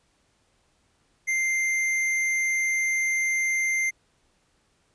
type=tone with tanh clipping; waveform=sine; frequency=2093 Hz; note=C7; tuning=in tune; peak=-24 dBFS; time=1.27-3.91 s; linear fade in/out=20 ms; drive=15 dB; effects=pink hiss -67 dBFS RMS until 4.94 s + resampled to 22050 Hz